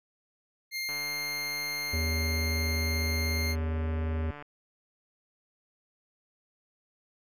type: tone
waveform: 25% pulse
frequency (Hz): 2116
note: C7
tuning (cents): +19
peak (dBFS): -28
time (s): 0.71-3.56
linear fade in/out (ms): 50
type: click train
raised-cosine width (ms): 0.5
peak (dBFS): -29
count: 517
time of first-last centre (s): 0.89-4.424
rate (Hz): 146
type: harmonic tone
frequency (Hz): 80.2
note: E2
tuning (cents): -47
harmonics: 1 / 3 / 5 / 7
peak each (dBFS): -28 / -38 / -42 / -45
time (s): 1.93-4.31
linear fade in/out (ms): 5
effects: none